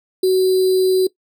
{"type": "tone with sample-and-hold", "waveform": "sine", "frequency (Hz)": 373.7, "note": "F#4", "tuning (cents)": 17, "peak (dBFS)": -11, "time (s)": [0.23, 1.07], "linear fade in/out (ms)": 5, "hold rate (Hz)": 4410, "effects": ["noise-tail reverb RT60 0.1 s tail -19 dB re dry"]}